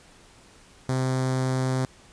sawtooth tone with notch filter, 130 Hz, C3, 11 cents flat, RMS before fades -25 dBFS, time 0.89-1.85 s, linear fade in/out 0 ms, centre 2700 Hz, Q 1.3, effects pink hiss -53 dBFS RMS until 2.12 s + resampled to 22050 Hz

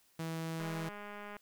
sawtooth tone, 162.9 Hz, E3, 20 cents flat, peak -33 dBFS, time 0.19-0.89 s, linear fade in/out 5 ms
click train, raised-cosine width 0.5 ms, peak -32 dBFS, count 159, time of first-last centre 0.6-1.367 s, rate 206 Hz
effects white hiss -69 dBFS RMS until 1.41 s

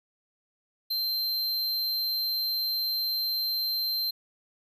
square tone, 4132 Hz, C8, 22 cents flat, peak -27 dBFS, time 0.9-4.11 s, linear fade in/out 10 ms, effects none

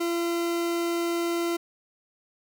40% pulse tone, 340.9 Hz, F4, 42 cents flat, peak -24 dBFS, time 0-1.57 s, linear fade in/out 10 ms, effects none

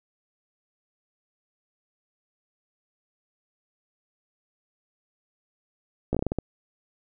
slowing click train, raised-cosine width 2 ms, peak -12 dBFS, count 8, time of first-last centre 6.13-6.387 s, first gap 16 ms, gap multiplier 1.27, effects none

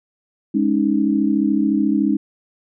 sine chord, Ab suspended fourth, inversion none, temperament equal, 207.7 / 277.2 / 311.1 Hz, Ab3 / Db4 / Eb4, 0 / 0 / 0 cents, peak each -19 dBFS, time 0.54-2.17 s, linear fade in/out 10 ms, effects none

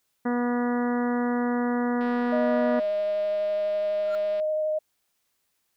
harmonic tone, 242.6 Hz, B3, 31 cents flat, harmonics 1 / 2 / 3 / 4 / 5 / 6 / 7 / 8, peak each -24 / -30 / -34 / -36 / -38 / -40 / -41 / -42 dBFS, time 0.25-2.8 s, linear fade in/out 10 ms
click train, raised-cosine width 0.3 ms, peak -30 dBFS, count 486, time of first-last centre 2.01-4.399 s, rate 203 Hz
sine tone with vibrato, 618 Hz, D#5, 12 cents flat, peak -23 dBFS, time 2.32-4.79 s, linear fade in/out 10 ms, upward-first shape sine, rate 12 Hz, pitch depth 9 cents each way
triangle tone with exponential growth, 1384 Hz, F6, 16 cents flat, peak -29 dBFS, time 4.01-4.15 s, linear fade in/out 0 ms, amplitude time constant 29 ms
effects white hiss -74 dBFS RMS until 5.76 s

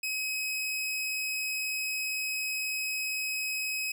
sawtooth tone, 2543 Hz, D#7, 37 cents sharp, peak -27 dBFS, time 0.03-3.92 s, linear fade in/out 5 ms, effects none

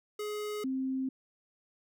square / sine tone pair in turn, 420 / 263.2 Hz, G#4 / C4, +19 / +10 cents, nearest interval minor sixth, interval 809 cents, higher first, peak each -35 / -30 dBFS, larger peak second, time 0.19-0.64 / 0.64-1.09 s, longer neither, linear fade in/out 5 ms, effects none

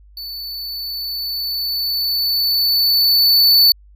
square tone with level ramp, 4486 Hz, C#8, 20 cents sharp, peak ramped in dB -28 to -8 dBFS, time 0.17-3.72 s, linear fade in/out 2 ms, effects added 50 Hz sine -43 dBFS peak until 3.95 s

